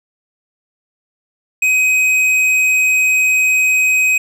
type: tone with hard clipping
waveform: sine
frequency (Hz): 2521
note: D#7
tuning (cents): +22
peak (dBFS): -12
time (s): 1.62-4.18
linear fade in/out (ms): 5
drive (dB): 8
effects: none